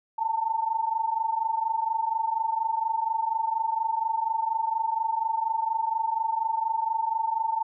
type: tone pair together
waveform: sine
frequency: 880 / 904.2 Hz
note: A5 / A5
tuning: 0 / +47 cents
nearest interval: unison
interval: 47 cents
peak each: -28 / -26 dBFS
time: 0.18-7.63 s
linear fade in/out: 10 ms
effects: none